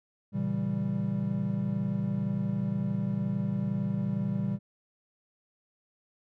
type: chord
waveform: triangle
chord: A# diminished seventh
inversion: none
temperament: equal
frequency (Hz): 116.54 / 138.59 / 164.81 / 196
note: A#2 / C#3 / E3 / G3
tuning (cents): 0 / 0 / 0 / 0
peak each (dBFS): -33 / -33 / -33 / -28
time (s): 0.32-4.59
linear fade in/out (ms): 50
effects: none